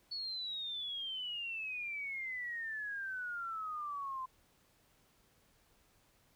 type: exponential sweep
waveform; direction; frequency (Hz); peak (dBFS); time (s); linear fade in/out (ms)
sine; down; 4435 to 1027; -38; 0.11-4.26; 10
effects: pink hiss -70 dBFS RMS until 6.35 s